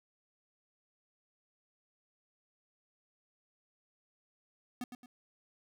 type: tone with echo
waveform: square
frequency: 246.9 Hz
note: B3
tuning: in tune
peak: -37 dBFS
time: 4.81-4.84 s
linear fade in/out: 2 ms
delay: 110 ms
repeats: 2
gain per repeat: -8 dB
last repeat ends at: 5.06 s
effects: none